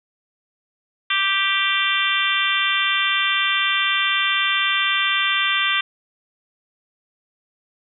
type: harmonic tone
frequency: 392 Hz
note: G4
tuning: in tune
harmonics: 3 / 4 / 5 / 6 / 7 / 8 / 9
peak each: -25 / -25 / -25 / -25 / -25 / -25 / -25 dBFS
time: 1.1-5.81 s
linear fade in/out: 5 ms
effects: none